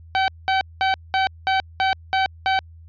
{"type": "tone bursts", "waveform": "sawtooth", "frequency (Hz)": 766, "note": "G5", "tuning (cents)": -40, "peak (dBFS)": -13, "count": 8, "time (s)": [0.15, 2.59], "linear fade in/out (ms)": 0, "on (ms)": 130, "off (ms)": 200, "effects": ["added 82 Hz sine -41 dBFS peak until 2.88 s", "resampled to 11025 Hz"]}